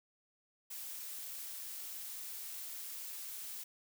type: noise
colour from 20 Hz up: blue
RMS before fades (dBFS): -45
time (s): 0.7-3.64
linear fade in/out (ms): 10
effects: none